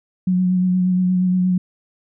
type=tone with vibrato; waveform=sine; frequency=182.8 Hz; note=F#3; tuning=21 cents flat; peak=-14 dBFS; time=0.27-1.58 s; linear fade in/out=5 ms; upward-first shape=sine; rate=8.5 Hz; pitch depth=21 cents each way; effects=none